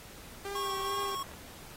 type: tone with vibrato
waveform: sawtooth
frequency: 395.3 Hz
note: G4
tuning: 15 cents sharp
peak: -33 dBFS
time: 0.45-1.15 s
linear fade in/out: 2 ms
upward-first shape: sine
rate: 2.3 Hz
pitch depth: 27 cents each way
type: tone with tremolo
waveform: square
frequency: 1098 Hz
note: C#6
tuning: 17 cents flat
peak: -33 dBFS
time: 0.55-1.23 s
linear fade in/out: 5 ms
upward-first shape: triangle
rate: 3.1 Hz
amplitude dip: 25%
type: click train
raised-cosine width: 0.5 ms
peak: -35 dBFS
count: 25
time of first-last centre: 0.77-1.337 s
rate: 42.3 Hz
effects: pink hiss -50 dBFS RMS until 1.76 s + AAC 48 kbps